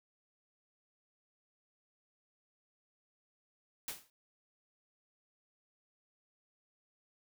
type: noise with exponential decay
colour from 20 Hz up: white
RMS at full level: -37 dBFS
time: 3.88-4.1 s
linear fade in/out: 1 ms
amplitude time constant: 47 ms
effects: none